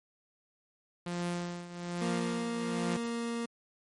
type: tone with tremolo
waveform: sawtooth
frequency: 174.61 Hz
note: F3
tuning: in tune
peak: -27 dBFS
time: 1.06-2.97 s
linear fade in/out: 5 ms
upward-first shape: triangle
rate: 1.2 Hz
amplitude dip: 80%
type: tone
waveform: 30% pulse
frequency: 233.7 Hz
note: A#3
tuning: 5 cents sharp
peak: -30 dBFS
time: 2.01-3.46 s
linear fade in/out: 10 ms
effects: MP3 48 kbps